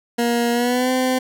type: tone with pitch glide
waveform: 20% pulse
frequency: 236.8 to 256.7 Hz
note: A#3 to C4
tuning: +27 to -33 cents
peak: -12 dBFS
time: 0.18-1.19 s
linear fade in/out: 10 ms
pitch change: +140 cents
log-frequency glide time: 0.52-0.91 s
effects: none